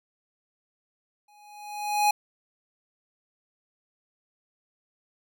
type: tone with exponential growth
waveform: square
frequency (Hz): 832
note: G#5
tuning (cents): +3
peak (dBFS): -18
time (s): 1.28-2.11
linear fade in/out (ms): 5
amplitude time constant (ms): 180
effects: none